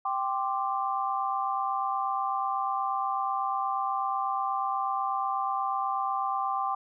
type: chord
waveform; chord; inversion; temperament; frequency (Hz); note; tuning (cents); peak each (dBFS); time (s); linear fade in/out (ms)
sine; G suspended fourth; none; equal; 784 / 1046.5 / 1174.7; G5 / C6 / D6; 0 / 0 / 0; -30 / -32 / -31; 0.05-6.75; 5
effects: none